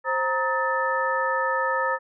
sine tone cluster, 527 / 933 / 1274 / 1766 Hz, C5 / A#5 / D#6 / A6, +12 / +1 / +41 / +6 cents, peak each -27 dBFS, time 0.04-1.99 s, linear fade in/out 50 ms, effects none

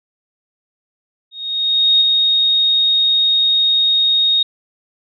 sine tone with ADSR envelope, 3729 Hz, A#7, in tune, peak -8 dBFS, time 1.31-4.43 s, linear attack 700 ms, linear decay 9 ms, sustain -3 dB, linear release 5 ms, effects none

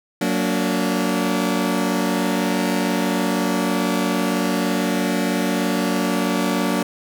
sawtooth chord, Gb augmented, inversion none, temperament just, 185 / 231.2 / 289.1 Hz, Gb3 / Bb3 / D4, 0 / -14 / -27 cents, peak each -19 dBFS, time 0.21-6.83 s, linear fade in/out 5 ms, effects none

